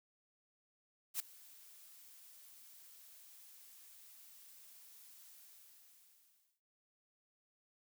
blue noise with ADSR envelope, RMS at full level -36 dBFS, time 1.14-6.61 s, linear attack 59 ms, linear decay 4 ms, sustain -23 dB, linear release 1300 ms, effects none

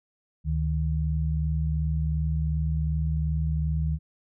sine tone pair together, 72.84 / 155.56 Hz, D2 / D#3, -14 / 0 cents, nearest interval octave + minor second, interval 1314 cents, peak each -25 / -27 dBFS, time 0.44-3.99 s, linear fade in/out 50 ms, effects none

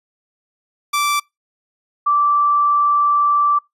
sawtooth / sine tone pair in turn, 1167 / 1167 Hz, D6 / D6, -11 / -11 cents, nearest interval unison, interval 0 cents, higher neither, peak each -12 dBFS, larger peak neither, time 0.93-1.2 / 2.06-3.59 s, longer second, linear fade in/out 10 ms, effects noise-tail reverb RT60 0.2 s tail -25 dB re dry + resampled to 32000 Hz

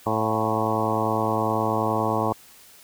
harmonic tone with a mistuned harmonic, 109.7 Hz, A2, 5 cents flat, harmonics 1 / 2 / 3 / 4 / 5 / 6 / 7 / 8 / 9 / 10, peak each -30 / -30 / -30 / -30 / -30 / -30 / -30 / -30 / -30 / -30 dBFS, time 0.06-2.33 s, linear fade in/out 5 ms, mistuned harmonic 6, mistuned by +47 cents, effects white hiss -50 dBFS RMS until 2.83 s

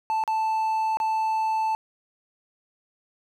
triangle tone with dropouts, 880 Hz, A5, in tune, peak -20 dBFS, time 0.1-1.75 s, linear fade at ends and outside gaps 0 ms, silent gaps 0.238-0.277 / 0.971-1.001 s, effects none

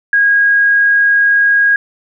sine tone, 1639 Hz, G#6, 23 cents flat, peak -7 dBFS, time 0.13-1.76 s, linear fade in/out 2 ms, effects none

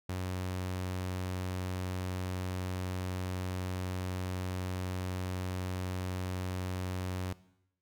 sawtooth tone, 92 Hz, F#2, 9 cents flat, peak -30 dBFS, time 0.09-7.33 s, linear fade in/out 5 ms, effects noise-tail reverb RT60 0.8 s tail -18 dB re dry

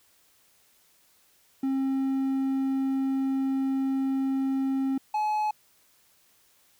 triangle tone pair in turn, 268.1 / 851.2 Hz, C4 / G#5, +42 / +42 cents, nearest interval octave + minor sixth, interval 2000 cents, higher second, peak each -22 dBFS, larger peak neither, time 1.63-4.98 / 5.14-5.51 s, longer first, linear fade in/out 5 ms, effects white hiss -63 dBFS RMS until 6.79 s

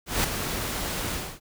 pink noise with ADSR envelope, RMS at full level -22 dBFS, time 0.06-1.4 s, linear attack 180 ms, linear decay 8 ms, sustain -8 dB, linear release 270 ms, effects none

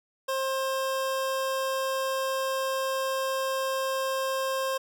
25% pulse tone, 531 Hz, C5, 25 cents sharp, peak -23 dBFS, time 0.28-4.78 s, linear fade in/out 10 ms, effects none

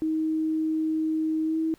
sine tone with pitch glide, 315.6 to 320.9 Hz, D#4 to E4, +25 to -46 cents, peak -23 dBFS, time 0.02-1.74 s, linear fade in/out 0 ms, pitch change +29 cents, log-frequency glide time 1.44-1.58 s, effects pink hiss -60 dBFS RMS until 1.78 s

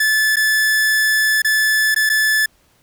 45% pulse tone with dropouts, 1737 Hz, A6, 23 cents flat, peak -13 dBFS, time 0-2.46 s, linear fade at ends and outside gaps 5 ms, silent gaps 0.359-0.367 / 1.42-1.446 / 1.946-1.961 / 2.093-2.098 s, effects pink hiss -57 dBFS RMS until 2.82 s

